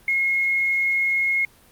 sine tone with quantisation, 2159 Hz, C#7, 46 cents flat, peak -18 dBFS, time 0.08-1.45 s, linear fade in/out 2 ms, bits 8, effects pink hiss -53 dBFS RMS until 1.71 s + Opus 32 kbps

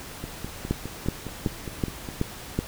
two click trains, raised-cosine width 3 ms, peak -20 / -10 dBFS, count 10 / 6, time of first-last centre 0.24-2.088 / 0.71-2.59 s, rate 4.87 / 2.66 Hz, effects pink hiss -40 dBFS RMS until 2.67 s

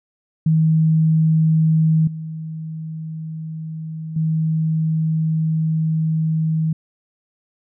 sine tone with level steps, 159.1 Hz, D#3, 39 cents sharp, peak -12 / -26 / -16 dBFS, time 0.46-6.73 s, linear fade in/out 5 ms, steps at 2.07 / 4.16 s, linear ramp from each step 5 ms, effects none

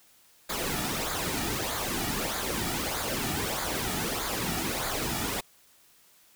pink noise with flanger, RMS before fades -31 dBFS, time 0.49-5.41 s, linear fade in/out 10 ms, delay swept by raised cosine 0.35 to 1.95 ms, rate 1.6 Hz, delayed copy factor -0.6, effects white hiss -60 dBFS RMS until 6.35 s

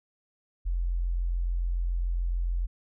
sine tone, 43.5 Hz, F1, 6 cents flat, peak -25 dBFS, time 0.65-2.67 s, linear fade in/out 20 ms, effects none

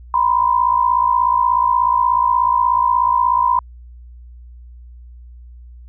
sine tone pair together, 966.4 / 1023 Hz, B5 / C6, -38 / -39 cents, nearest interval minor second, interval 99 cents, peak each -15 dBFS, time 0.14-3.59 s, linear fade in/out 2 ms, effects added 60 Hz sine -36 dBFS peak until 5.88 s

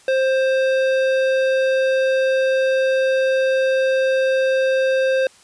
sine tone with hard clipping, 527 Hz, C5, 12 cents sharp, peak -17 dBFS, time 0.08-5.27 s, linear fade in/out 2 ms, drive 13 dB, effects white hiss -50 dBFS RMS until 5.43 s + resampled to 22050 Hz

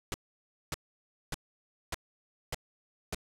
pink noise bursts, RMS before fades -34 dBFS, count 6, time 0.12-3.146 s, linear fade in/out 0 ms, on 21 ms, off 580 ms, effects low-pass 11000 Hz 12 dB/octave

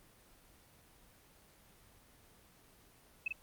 sine tone with echo, 2602 Hz, E7, 23 cents flat, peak -32 dBFS, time 3.26-3.28 s, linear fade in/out 5 ms, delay 45 ms, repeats 1, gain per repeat -3 dB, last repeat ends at 3.325 s, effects pink hiss -63 dBFS RMS until 3.42 s + Opus 24 kbps

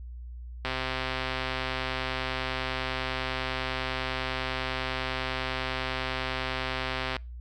click train, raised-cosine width 0.3 ms, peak -14 dBFS, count 848, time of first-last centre 0.65-7.165 s, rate 130 Hz, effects noise-tail reverb RT60 0.3 s tail -26 dB re dry + added 60 Hz sine -38 dBFS peak until 7.4 s

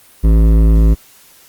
triangle tone with hard clipping, 54.5 Hz, A1, 16 cents flat, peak -8 dBFS, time 0.23-0.95 s, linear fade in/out 20 ms, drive 17 dB, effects white hiss -45 dBFS RMS until 1.48 s + Opus 32 kbps

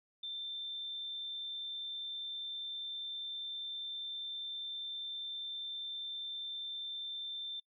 sine tone, 3565 Hz, A7, 22 cents sharp, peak -39 dBFS, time 0.23-7.6 s, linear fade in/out 5 ms, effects noise-tail reverb RT60 0.1 s tail -24 dB re dry

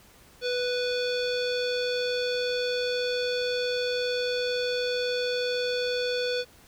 square tone with low-pass filter, 493.9 Hz, B4, in tune, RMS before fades -28 dBFS, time 0.41-6.45 s, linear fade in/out 50 ms, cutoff 4200 Hz, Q 4.3, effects pink hiss -55 dBFS RMS until 6.67 s

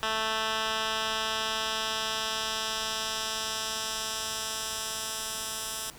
10% pulse tone with band-pass filter sweep, 220 Hz, A3, in tune, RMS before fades -32 dBFS, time 0.03-5.9 s, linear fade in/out 0 ms, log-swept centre 2500 to 9000 Hz, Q 0.89, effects pink hiss -50 dBFS RMS until 5.98 s

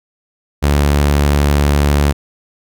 sawtooth tone, 72.2 Hz, D2, 29 cents flat, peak -6 dBFS, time 0.62-2.13 s, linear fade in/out 20 ms, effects none

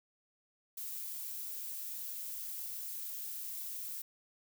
violet noise, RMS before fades -42 dBFS, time 0.77-4.02 s, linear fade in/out 5 ms, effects none

